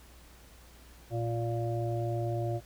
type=harmonic tone; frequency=116.54 Hz; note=A#2; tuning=in tune; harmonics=1 / 3 / 5 / 6; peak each=-31 / -36 / -38 / -39 dBFS; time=1.1-2.61 s; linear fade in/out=50 ms; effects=added 60 Hz sine -54 dBFS peak until 2.65 s + pink hiss -57 dBFS RMS until 2.65 s